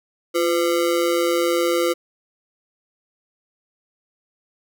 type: ring-modulated tone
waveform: square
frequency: 426.4 Hz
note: G#4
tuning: 46 cents sharp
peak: -15 dBFS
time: 0.34-1.94 s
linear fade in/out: 20 ms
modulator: 79.2 Hz
effects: none